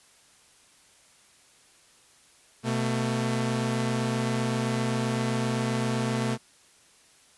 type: tone pair together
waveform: sawtooth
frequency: 125.7 / 223.7 Hz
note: B2 / A3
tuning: +31 / +29 cents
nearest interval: minor seventh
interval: 998 cents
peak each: -24 dBFS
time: 2.63-6.38 s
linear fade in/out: 50 ms
effects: white hiss -58 dBFS RMS until 7.37 s + resampled to 24000 Hz